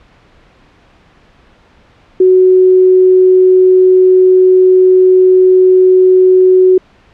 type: tone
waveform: sine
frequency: 371 Hz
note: F#4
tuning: 5 cents sharp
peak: -3 dBFS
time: 2.2-6.78 s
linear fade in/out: 5 ms
effects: pink hiss -46 dBFS RMS until 7.13 s + low-pass 3000 Hz 12 dB/octave